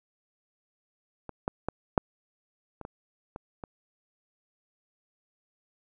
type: clicks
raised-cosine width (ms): 1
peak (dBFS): -24 / -14 / -15 / -6 / -26 / -24 / -24 / -24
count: 8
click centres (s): 1.293 / 1.479 / 1.686 / 1.978 / 2.813 / 2.851 / 3.361 / 3.638
effects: none